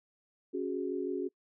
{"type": "chord", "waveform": "sine", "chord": "C# suspended fourth", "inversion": "none", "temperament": "just", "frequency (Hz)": [277.2, 369.6, 415.8], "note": ["C#4", "F#4", "G#4"], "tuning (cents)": [0, -2, 2], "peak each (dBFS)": [-37, -34, -38], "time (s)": [0.53, 1.29], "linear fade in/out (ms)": 20, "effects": ["noise-tail reverb RT60 0.1 s tail -25 dB re dry"]}